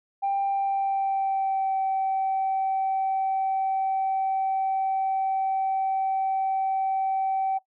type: tone with pitch glide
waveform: sine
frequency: 790 to 769.7 Hz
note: G5 to G5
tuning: +13 to -32 cents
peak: -21 dBFS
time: 0.22-7.59 s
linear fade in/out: 20 ms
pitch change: -45 cents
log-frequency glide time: 0.42-1.77 s
effects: noise-tail reverb RT60 0.1 s tail -17 dB re dry + tanh soft clip ceiling -19 dBFS